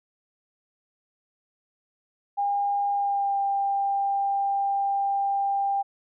sine tone with pitch glide, 807 to 794.5 Hz, G#5 to G5, -50 to +23 cents, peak -22 dBFS, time 2.37-5.83 s, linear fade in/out 20 ms, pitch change -27 cents, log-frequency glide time 2.92-3.38 s, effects none

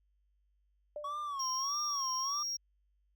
sine tone with exponential decay, 594 Hz, D5, 20 cents sharp, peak -36 dBFS, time 0.96-1.34 s, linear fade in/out 2 ms, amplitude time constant 81 ms
triangle tone with vibrato, 1111 Hz, C#6, 4 cents sharp, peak -34 dBFS, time 1.04-2.43 s, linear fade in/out 5 ms, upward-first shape sine, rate 1.6 Hz, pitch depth 130 cents each way
triangle tone, 5600 Hz, F8, 4 cents sharp, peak -33 dBFS, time 1.39-2.57 s, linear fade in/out 10 ms
effects added 50 Hz sine -70 dBFS peak until 3.15 s

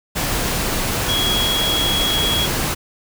sine tone in noise, 3322 Hz, G#7, in tune, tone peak -18 dBFS, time 1.08-2.47 s, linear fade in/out 20 ms, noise pink, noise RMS -21 dBFS, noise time 0.15-2.75 s, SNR 0 dB, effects none

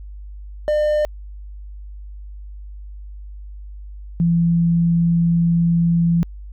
triangle / sine tone pair in turn, 602 / 169.27 Hz, D5 / E3, +43 / +46 cents, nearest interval octave + minor seventh, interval 2197 cents, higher first, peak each -13 dBFS, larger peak neither, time 0.68-1.05 / 4.2-6.23 s, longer second, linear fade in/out 0 ms, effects added 50 Hz sine -32 dBFS peak until 6.52 s

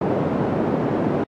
pink band-pass noise, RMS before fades -21 dBFS, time 0.01-1.24 s, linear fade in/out 5 ms, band 160 to 600 Hz, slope 12 dB/octave, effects high-pass 100 Hz 12 dB/octave + AAC 64 kbps

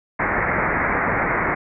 white low-pass noise, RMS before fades -21 dBFS, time 0.19-1.55 s, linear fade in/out 10 ms, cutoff 2200 Hz, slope 96 dB/octave, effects none

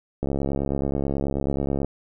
click train, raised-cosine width 2 ms, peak -12 dBFS, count 113, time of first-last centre 0.23-1.846 s, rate 69.3 Hz, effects none

